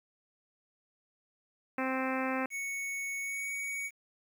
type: harmonic tone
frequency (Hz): 261.6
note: C4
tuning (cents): 0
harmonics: 1 / 2 / 3 / 4 / 5 / 6 / 7 / 8 / 9 / 10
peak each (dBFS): -34 / -37 / -39 / -40 / -41 / -42 / -42 / -43 / -44 / -44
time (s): 1.78-2.46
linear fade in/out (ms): 2
type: tone with pitch glide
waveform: square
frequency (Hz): 2217 to 2244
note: C#7 to C#7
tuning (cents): 0 to +21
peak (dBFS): -35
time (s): 2.5-3.91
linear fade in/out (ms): 50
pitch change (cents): +21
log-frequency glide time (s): 3.2-3.51
effects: 10-bit